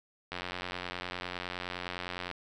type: click train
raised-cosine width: 0.3 ms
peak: -20 dBFS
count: 180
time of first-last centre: 0.32-2.313 s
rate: 89.8 Hz
effects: none